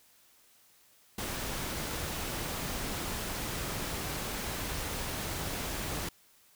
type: noise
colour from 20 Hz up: pink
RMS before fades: -36 dBFS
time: 1.18-6.09 s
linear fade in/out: 5 ms
effects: white hiss -63 dBFS RMS until 6.55 s